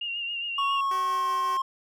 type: tone with vibrato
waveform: sine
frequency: 2802 Hz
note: F7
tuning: 5 cents sharp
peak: -29 dBFS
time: 0.01-0.81 s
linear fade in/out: 5 ms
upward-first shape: sine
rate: 7.3 Hz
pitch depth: 37 cents each way
type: tone with pitch glide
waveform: triangle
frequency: 1108.7 to 1066.6 Hz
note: C#6 to C6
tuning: 0 to +33 cents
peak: -22 dBFS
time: 0.58-1.62 s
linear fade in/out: 5 ms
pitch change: -67 cents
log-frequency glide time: 0.69-1.31 s
type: tone with tremolo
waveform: 10% pulse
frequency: 380 Hz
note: F#4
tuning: 46 cents sharp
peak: -28 dBFS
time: 0.91-1.57 s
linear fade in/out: 2 ms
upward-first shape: triangle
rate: 5.4 Hz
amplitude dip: 25%
effects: none